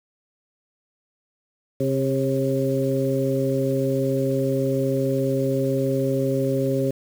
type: harmonic tone with a mistuned harmonic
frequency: 133.6 Hz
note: C3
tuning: 36 cents sharp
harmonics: 1 / 2 / 3 / 4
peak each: -25 / -25 / -25 / -25 dBFS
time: 1.8-6.91 s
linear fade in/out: 5 ms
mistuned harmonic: 4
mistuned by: +24 cents
effects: 7-bit